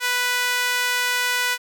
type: tone with high-pass filter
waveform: sawtooth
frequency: 493.9 Hz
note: B4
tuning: in tune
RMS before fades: -22 dBFS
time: 0-1.58 s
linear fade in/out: 50 ms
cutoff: 1600 Hz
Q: 1.4
effects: none